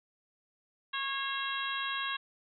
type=harmonic tone with a mistuned harmonic; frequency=547 Hz; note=C#5; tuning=23 cents flat; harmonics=2 / 3 / 4 / 5 / 6 / 7; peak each=-37 / -37 / -45 / -40 / -40 / -41 dBFS; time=0.93-2.17 s; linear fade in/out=10 ms; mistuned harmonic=4; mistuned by=-42 cents; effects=none